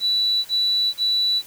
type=tone bursts; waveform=sine; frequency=3951 Hz; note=B7; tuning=in tune; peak=-17 dBFS; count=3; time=0-1.424 s; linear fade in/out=50 ms; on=450 ms; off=37 ms; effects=white hiss -44 dBFS RMS until 1.46 s